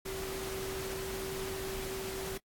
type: tone in noise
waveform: sine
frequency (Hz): 383.2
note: G4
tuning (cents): -39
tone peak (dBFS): -38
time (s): 0.05-2.38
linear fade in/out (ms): 10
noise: pink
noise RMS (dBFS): -41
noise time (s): 0.05-2.38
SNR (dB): 0
effects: noise-tail reverb RT60 0.1 s tail -26 dB re dry + AAC 64 kbps